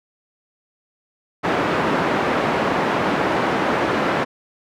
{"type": "band-pass noise", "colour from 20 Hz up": "pink", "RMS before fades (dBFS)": -20, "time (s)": [1.43, 4.25], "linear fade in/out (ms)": 20, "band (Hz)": [240, 1700], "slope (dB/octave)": 12, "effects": []}